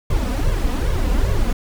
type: noise with flanger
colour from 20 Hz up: brown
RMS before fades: -18 dBFS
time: 0.1-1.53 s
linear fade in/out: 5 ms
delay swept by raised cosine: 1.8 to 4.1 ms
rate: 2.5 Hz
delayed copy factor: +1
effects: none